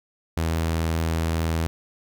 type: tone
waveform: sawtooth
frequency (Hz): 81.6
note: E2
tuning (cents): -17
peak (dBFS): -18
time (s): 0.37-1.67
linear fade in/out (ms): 0
effects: none